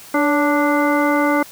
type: harmonic tone with a mistuned harmonic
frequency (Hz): 293.7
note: D4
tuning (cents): 0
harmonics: 1 / 2 / 3 / 4 / 5 / 7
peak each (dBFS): -17 / -20 / -22 / -23 / -24 / -25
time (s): 0.14-1.43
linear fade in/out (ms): 5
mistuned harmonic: 2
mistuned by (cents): -48
effects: white hiss -40 dBFS RMS until 1.51 s